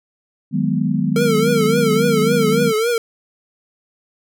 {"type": "chord", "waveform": "sine", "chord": "G# minor seventh", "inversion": "second", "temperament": "equal", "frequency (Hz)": [155.56, 185, 207.7, 246.9], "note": ["D#3", "F#3", "G#3", "B3"], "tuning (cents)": [0, 0, 0, 0], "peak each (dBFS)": -21, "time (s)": [0.51, 2.73], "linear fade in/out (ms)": 50}
{"type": "tone with vibrato", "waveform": "square", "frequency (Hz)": 454.3, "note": "A#4", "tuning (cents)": -45, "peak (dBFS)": -16, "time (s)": [1.16, 2.98], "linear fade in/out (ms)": 2, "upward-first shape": "triangle", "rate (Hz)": 3.6, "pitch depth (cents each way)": 120}
{"effects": []}